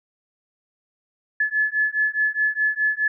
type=beating tone pair; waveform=sine; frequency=1717 / 1721.8 Hz; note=A6 / A6; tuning=-43 / -38 cents; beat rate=4.8 Hz; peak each=-22 dBFS; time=1.4-3.08 s; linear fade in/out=5 ms; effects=none